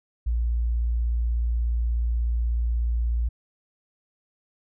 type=tone; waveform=sine; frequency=58.27 Hz; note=A#1; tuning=in tune; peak=-21 dBFS; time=0.26-3.29 s; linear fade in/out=10 ms; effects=none